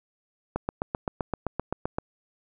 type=click train; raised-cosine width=1 ms; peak=-13 dBFS; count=12; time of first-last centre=0.56-1.985 s; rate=7.72 Hz; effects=none